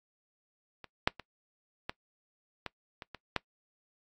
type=clicks; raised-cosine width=0.3 ms; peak=-28 / -7 / -26 / -18 / -20 / -26 / -25 / -12 dBFS; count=8; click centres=0.843 / 1.075 / 1.197 / 1.895 / 2.663 / 3.022 / 3.147 / 3.363 s; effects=noise-tail reverb RT60 0.1 s tail -21 dB re dry + AAC 48 kbps